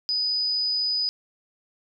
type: tone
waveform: sine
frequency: 4978 Hz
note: D#8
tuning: in tune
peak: -22 dBFS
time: 0.09-1.09 s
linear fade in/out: 0 ms
effects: none